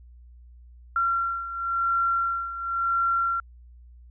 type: beating tone pair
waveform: sine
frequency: 1368 / 1368.95 Hz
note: F6 / F6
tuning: -36 / -35 cents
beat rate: 0.95 Hz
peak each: -29 / -24 dBFS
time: 0.96-3.4 s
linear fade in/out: 2 ms
effects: added 60 Hz sine -46 dBFS peak until 4.1 s

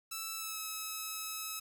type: tone with pitch glide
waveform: 5% pulse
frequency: 1318.5 to 1291.4 Hz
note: E6 to E6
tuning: 0 to -36 cents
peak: -27 dBFS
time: 0.11-1.6 s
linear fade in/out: 10 ms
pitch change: -36 cents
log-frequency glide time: 0.36-0.59 s
effects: 10-bit

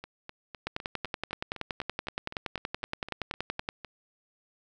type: two click trains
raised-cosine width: 0.3 ms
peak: -24 / -15 dBFS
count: 16 / 33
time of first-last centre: 0.04-3.847 / 0.67-3.689 s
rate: 3.94 / 10.6 Hz
effects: none

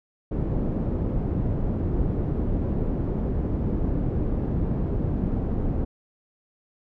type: low-pass noise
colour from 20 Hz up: pink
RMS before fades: -25 dBFS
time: 0.31-5.85 s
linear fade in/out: 10 ms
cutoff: 350 Hz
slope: 12 dB/octave
effects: none

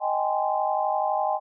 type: chord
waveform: sine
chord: Ab major seventh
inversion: second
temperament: just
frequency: 623 / 778.7 / 830.6 / 1038.3 Hz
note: Eb5 / G5 / Ab5 / C6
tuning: +2 / -12 / 0 / -14 cents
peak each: -28 / -26 / -27 / -31 dBFS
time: 0-1.4 s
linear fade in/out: 50 ms
effects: none

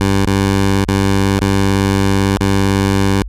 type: tone with dropouts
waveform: 15% pulse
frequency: 97.9 Hz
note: G2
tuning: 2 cents flat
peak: -5 dBFS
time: 0.01-3.22 s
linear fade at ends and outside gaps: 0 ms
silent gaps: 0.254-0.273 / 0.847-0.885 / 1.39-1.414 / 2.37-2.407 s
effects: added 50 Hz sine -24 dBFS peak until 3.28 s + low-pass 11000 Hz 12 dB/octave

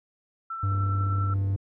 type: tone with tremolo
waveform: sine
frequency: 1335 Hz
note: E6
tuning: 22 cents sharp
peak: -30 dBFS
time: 0.5-1.34 s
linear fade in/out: 5 ms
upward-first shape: sine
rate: 10 Hz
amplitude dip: 30%
type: tone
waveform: triangle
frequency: 98 Hz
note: G2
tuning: in tune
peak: -21 dBFS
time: 0.63-1.56 s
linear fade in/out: 5 ms
type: click train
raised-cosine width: 3 ms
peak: -30 dBFS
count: 30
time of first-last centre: 0.72-1.561 s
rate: 34.5 Hz
effects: none

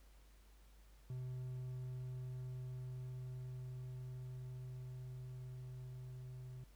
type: tone with level ramp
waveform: triangle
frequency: 127.2 Hz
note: C3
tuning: 48 cents flat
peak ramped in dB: -40 to -46 dBFS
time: 1.1-6.64 s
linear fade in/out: 2 ms
effects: added 50 Hz sine -61 dBFS peak until 6.75 s + pink hiss -71 dBFS RMS until 6.75 s

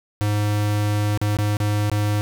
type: tone with dropouts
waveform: square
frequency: 104.3 Hz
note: G#2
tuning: 8 cents sharp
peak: -19 dBFS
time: 0.21-2.21 s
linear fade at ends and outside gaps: 0 ms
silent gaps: 1.175-1.215 / 1.369-1.387 / 1.569-1.602 / 1.898-1.916 s
effects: none

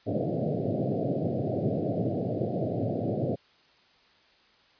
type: band-pass noise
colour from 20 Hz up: pink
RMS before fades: -29 dBFS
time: 0.06-3.36 s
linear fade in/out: 20 ms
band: 100 to 700 Hz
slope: 96 dB/octave
effects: white hiss -61 dBFS RMS until 4.79 s + resampled to 11025 Hz

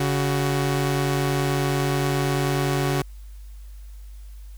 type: tone pair together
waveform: sawtooth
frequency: 140.7 / 372.7 Hz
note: C#3 / F#4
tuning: +26 / +13 cents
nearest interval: octave + perfect fourth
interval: 1687 cents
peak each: -18 / -22 dBFS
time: 0-3.02 s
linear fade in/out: 5 ms
effects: added 50 Hz sine -37 dBFS peak until 4.57 s + white hiss -58 dBFS RMS until 4.57 s

